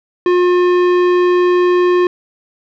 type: tone with tanh clipping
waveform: sine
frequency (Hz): 357.5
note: F4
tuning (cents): +41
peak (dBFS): -11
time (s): 0.26-2.07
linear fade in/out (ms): 2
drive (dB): 15
effects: none